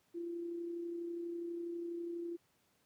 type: tone with amplitude modulation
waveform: sine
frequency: 341.8 Hz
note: F4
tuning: 37 cents flat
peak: -37 dBFS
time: 0.14-2.37 s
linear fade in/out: 20 ms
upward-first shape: sine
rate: 32.2 Hz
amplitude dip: 35%
effects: pink hiss -74 dBFS RMS until 2.85 s + high-pass 100 Hz 12 dB/octave